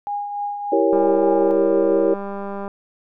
sine tone with tremolo, 818 Hz, G#5, 26 cents flat, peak -21 dBFS, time 0.07-1.51 s, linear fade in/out 0 ms, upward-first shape triangle, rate 3.4 Hz, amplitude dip 50%
sine chord, E diminished seventh, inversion none, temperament equal, 329.6 / 392 / 466.2 / 554.4 Hz, E4 / G4 / Bb4 / Db5, 0 / 0 / 0 / 0 cents, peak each -20 dBFS, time 0.72-2.14 s, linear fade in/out 5 ms
click train, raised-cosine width 1 ms, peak -17 dBFS, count 349, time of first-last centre 0.93-2.679 s, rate 199 Hz
effects none

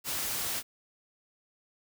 white noise, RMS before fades -33 dBFS, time 0.04-0.63 s, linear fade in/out 50 ms, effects none

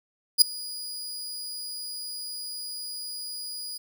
sawtooth tone with ADSR envelope, 4904 Hz, D#8, 26 cents flat, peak -7 dBFS, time 0.38-3.78 s, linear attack 37 ms, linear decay 4 ms, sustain -24 dB, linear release 12 ms, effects none

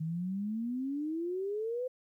sine exponential sweep, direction up, 155.1 to 516 Hz, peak -32 dBFS, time 0-1.88 s, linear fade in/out 10 ms, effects 12-bit

